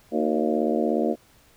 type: harmonic tone with a mistuned harmonic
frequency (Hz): 76.8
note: D#2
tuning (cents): -22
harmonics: 3 / 4 / 5 / 6 / 7 / 8 / 9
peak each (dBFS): -26 / -27 / -28 / -29 / -29 / -30 / -31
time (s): 0.11-1.16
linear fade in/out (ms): 50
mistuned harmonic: 5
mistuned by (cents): -64
effects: pink hiss -57 dBFS RMS until 1.56 s